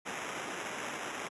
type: noise with sample-and-hold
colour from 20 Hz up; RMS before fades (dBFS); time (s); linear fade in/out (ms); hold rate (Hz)
white; -39; 0.05-1.29; 20; 4410
effects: high-pass 200 Hz 12 dB/octave + resampled to 24000 Hz